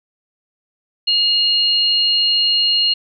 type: tone pair together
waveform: sine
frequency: 2861 / 4231 Hz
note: F7 / C8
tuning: +41 / +19 cents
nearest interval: perfect fifth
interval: 678 cents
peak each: -16 / -15 dBFS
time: 1.07-2.94 s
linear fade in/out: 10 ms
effects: none